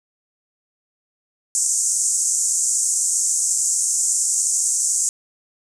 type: band-pass noise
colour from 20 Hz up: white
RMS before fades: -20 dBFS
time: 1.55-5.09 s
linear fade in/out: 0 ms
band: 6500 to 8500 Hz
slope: 48 dB/octave
effects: none